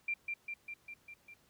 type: tone with echo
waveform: sine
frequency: 2371 Hz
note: D7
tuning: 16 cents sharp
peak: -32 dBFS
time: 0.08-0.14 s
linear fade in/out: 5 ms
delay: 200 ms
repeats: 6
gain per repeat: -3 dB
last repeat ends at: 1.34 s
effects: pink hiss -69 dBFS RMS until 1.49 s + high-pass 60 Hz 12 dB/octave